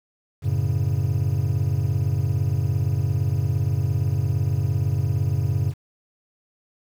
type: chord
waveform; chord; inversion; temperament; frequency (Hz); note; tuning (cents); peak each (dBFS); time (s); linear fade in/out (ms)
triangle; F# minor; none; equal; 92.5 / 110 / 138.59; F#2 / A2 / C#3; 0 / 0 / 0; -22; 0.42-5.74; 50
effects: 8-bit